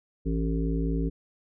harmonic tone with a mistuned harmonic, 55 Hz, A1, in tune, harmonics 1 / 3 / 5 / 7 / 8, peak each -27 / -30 / -31 / -37 / -38 dBFS, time 0.25-1.1 s, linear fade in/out 20 ms, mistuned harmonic 8, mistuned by +37 cents, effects none

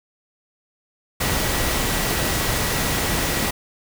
sine tone in noise, 1933 Hz, B6, 38 cents flat, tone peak -33 dBFS, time 1.2-3.51 s, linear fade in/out 10 ms, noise pink, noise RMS -22 dBFS, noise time 1.2-3.51 s, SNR -14 dB, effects none

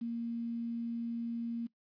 sine tone with quantisation, 233.1 Hz, A#3, in tune, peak -34 dBFS, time 0.01-1.67 s, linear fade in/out 10 ms, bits 10, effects noise-tail reverb RT60 0.1 s tail -20 dB re dry + resampled to 11025 Hz

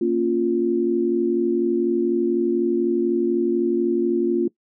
sine chord, Bb minor, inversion none, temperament equal, 233.1 / 277.2 / 349.2 Hz, Bb3 / Db4 / F4, 0 / 0 / 0 cents, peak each -24 / -25 / -19 dBFS, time 0.01-4.48 s, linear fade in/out 5 ms, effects noise-tail reverb RT60 0.1 s tail -22 dB re dry

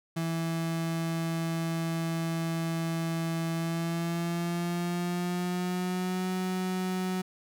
35% pulse tone with pitch glide, 164.81 to 184.99 Hz, E3 to F#3, 0 to 0 cents, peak -27 dBFS, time 0.16-7.22 s, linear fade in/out 10 ms, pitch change +200 cents, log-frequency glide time 3.53-6.29 s, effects none

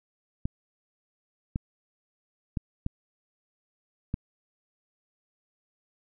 clicks, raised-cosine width 5 ms, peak -16 dBFS, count 5, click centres 0.455 / 1.559 / 2.572 / 2.864 / 4.141 s, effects none

